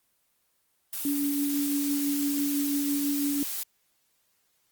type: noise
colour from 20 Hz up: blue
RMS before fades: -33 dBFS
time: 0.93-3.63 s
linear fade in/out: 0 ms
type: tone with tremolo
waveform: sine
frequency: 285.6 Hz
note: D4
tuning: 48 cents flat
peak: -24 dBFS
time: 1.05-3.43 s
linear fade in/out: 2 ms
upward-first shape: triangle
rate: 6 Hz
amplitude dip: 30%
effects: white hiss -71 dBFS RMS until 4.71 s + Opus 24 kbps